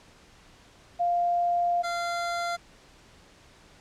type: tone pair in turn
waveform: sine / 25% pulse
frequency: 698.5 / 690.9 Hz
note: F5 / F5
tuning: 0 / -19 cents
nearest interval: unison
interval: 19 cents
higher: first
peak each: -22 / -24 dBFS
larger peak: first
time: 0.99-1.83 / 1.83-2.57 s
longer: first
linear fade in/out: 20 ms
effects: pink hiss -55 dBFS RMS until 3.8 s + low-pass 7000 Hz 12 dB/octave